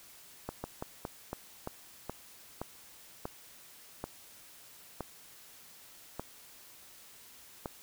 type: slowing click train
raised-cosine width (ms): 1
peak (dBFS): -22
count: 13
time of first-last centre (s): 0.49-7.658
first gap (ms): 150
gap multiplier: 1.23
effects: white hiss -55 dBFS RMS until 7.82 s